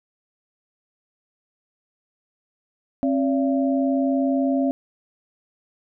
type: tone cluster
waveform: sine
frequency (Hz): 268.8 / 575 / 675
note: C4 / D5 / E5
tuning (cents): +47 / -37 / +41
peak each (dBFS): -19 / -27 / -27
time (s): 3.03-4.71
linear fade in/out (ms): 0
effects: none